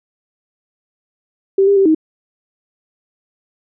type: tone with pitch steps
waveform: sine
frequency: 389.2 / 400.2 / 389 / 315.2 Hz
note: G4 / G4 / G4 / D#4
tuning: -12 / +36 / -13 / +23 cents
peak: -8 dBFS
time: 1.58-1.948 s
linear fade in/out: 5 ms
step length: 92 ms
effects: none